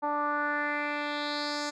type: tone with low-pass filter sweep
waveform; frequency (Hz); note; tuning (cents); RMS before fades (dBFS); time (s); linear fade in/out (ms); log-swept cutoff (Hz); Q
10% pulse; 293.7; D4; 0; -31; 0.02-1.71; 20; 930 to 6300; 3.4
effects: none